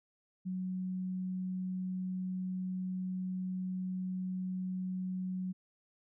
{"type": "tone", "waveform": "sine", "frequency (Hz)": 185, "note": "F#3", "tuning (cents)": 0, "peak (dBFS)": -34, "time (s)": [0.45, 5.53], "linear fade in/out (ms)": 20, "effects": []}